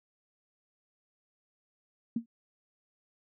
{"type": "tone with exponential decay", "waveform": "sine", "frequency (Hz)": 231.6, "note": "A#3", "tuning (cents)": -11, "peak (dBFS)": -24, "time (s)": [2.16, 2.26], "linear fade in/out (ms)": 5, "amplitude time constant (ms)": 20, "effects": []}